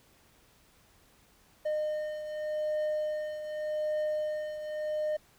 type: beating tone pair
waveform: triangle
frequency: 610 / 610.85 Hz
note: D#5 / D#5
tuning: -34 / -32 cents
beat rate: 0.85 Hz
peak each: -29 / -36 dBFS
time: 1.65-5.17 s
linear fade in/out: 10 ms
effects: pink hiss -63 dBFS RMS until 5.38 s